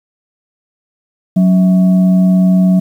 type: tone with frequency modulation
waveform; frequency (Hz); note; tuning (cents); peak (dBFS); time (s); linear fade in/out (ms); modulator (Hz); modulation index
sine; 185; F#3; 0; -6; 1.36-2.8; 10; 467; 0.3
effects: 7-bit